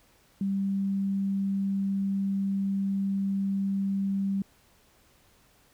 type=tone; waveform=sine; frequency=196 Hz; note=G3; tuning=in tune; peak=-25 dBFS; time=0.41-4.42 s; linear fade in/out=2 ms; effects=pink hiss -62 dBFS RMS until 5.73 s